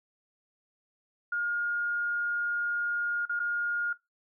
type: tone with dropouts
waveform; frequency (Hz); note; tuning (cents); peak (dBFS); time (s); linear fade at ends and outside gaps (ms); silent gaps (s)
sine; 1422; F6; +31; -27; 1.32-3.93; 5; 3.255-3.294 / 3.394-3.399
effects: noise-tail reverb RT60 0.2 s tail -20 dB re dry